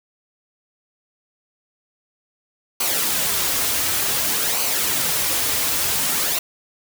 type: noise with flanger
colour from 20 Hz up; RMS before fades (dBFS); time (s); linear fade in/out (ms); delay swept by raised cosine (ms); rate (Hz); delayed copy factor
white; -21; 2.8-6.39; 5; 0.56 to 5.36; 0.55; -0.5
effects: none